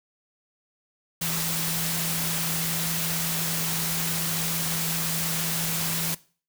sine tone in noise, 164.4 Hz, E3, 4 cents flat, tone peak -32 dBFS, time 1.21-6.15 s, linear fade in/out 10 ms, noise white, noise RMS -28 dBFS, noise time 1.21-6.15 s, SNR -7 dB, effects noise-tail reverb RT60 0.4 s tail -20 dB re dry

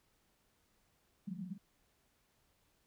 pink band-pass noise, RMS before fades -44 dBFS, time 1.27-1.58 s, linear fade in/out 10 ms, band 170 to 210 Hz, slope 96 dB/octave, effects pink hiss -75 dBFS RMS until 2.86 s

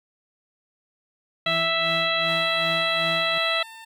harmonic tone, 659.3 Hz, E5, in tune, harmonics 1 / 2 / 3 / 4 / 5 / 6, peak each -28 / -28 / -28 / -28 / -28 / -28 dBFS, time 1.46-3.63 s, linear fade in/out 5 ms
35% pulse tone with tremolo, 164.81 Hz, E3, in tune, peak -30 dBFS, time 1.46-3.38 s, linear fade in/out 2 ms, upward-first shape sine, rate 2.6 Hz, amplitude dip 85%
15% pulse tone with pitch glide, 910 to 898 Hz, A#5 to A5, -42 to +35 cents, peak -34 dBFS, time 2.28-3.85 s, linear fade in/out 10 ms, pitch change -23 cents, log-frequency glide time 2.39-3.02 s
effects none

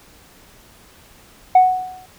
sine tone with exponential decay, 740 Hz, F#5, in tune, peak -3 dBFS, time 1.55-2.06 s, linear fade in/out 5 ms, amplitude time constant 110 ms, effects tanh soft clip ceiling -4 dBFS + pink hiss -48 dBFS RMS until 2.18 s

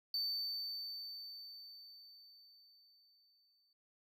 triangle tone with exponential decay, 4553 Hz, C#8, 45 cents sharp, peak -33 dBFS, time 0.14-3.73 s, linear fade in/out 2 ms, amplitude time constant 780 ms, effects none

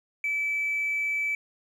triangle tone, 2308 Hz, D7, 31 cents flat, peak -22 dBFS, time 0.24-1.35 s, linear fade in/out 2 ms, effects tanh soft clip ceiling -22 dBFS

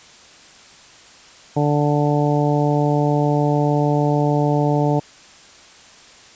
harmonic tone, 146.83 Hz, D3, in tune, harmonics 1 / 2 / 3 / 4 / 5 / 6, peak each -18 / -21 / -23 / -24 / -25 / -26 dBFS, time 1.56-5 s, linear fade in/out 10 ms, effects white hiss -45 dBFS RMS until 6.35 s + resampled to 16000 Hz

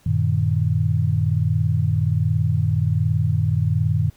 sine tone cluster, 94.5 / 115.8 / 153.1 Hz, F#2 / A#2 / D#3, +37 / -11 / -28 cents, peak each -21 dBFS, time 0.06-4.1 s, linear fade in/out 5 ms, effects pink hiss -56 dBFS RMS until 4.16 s

